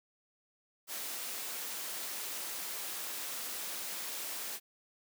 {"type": "high-pass noise", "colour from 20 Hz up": "white", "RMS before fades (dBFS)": -40, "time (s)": [0.87, 4.6], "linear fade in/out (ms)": 50, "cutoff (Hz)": 270, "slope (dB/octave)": 12, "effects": []}